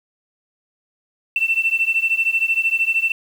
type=beating tone pair; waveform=sine; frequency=2678 / 2691 Hz; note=E7 / E7; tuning=+27 / +35 cents; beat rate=13 Hz; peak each=-18 / -19 dBFS; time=1.36-3.12 s; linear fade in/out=2 ms; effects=tanh soft clip ceiling -8 dBFS + 7-bit